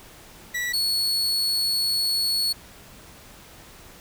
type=tone pair in turn; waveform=40% pulse; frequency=1947 / 4394 Hz; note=B6 / C#8; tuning=-25 / -16 cents; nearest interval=octave + major second; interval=1409 cents; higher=second; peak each=-24 / -20 dBFS; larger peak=second; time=0.54-0.73 / 0.73-2.53 s; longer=second; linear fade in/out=10 ms; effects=pink hiss -47 dBFS RMS until 4 s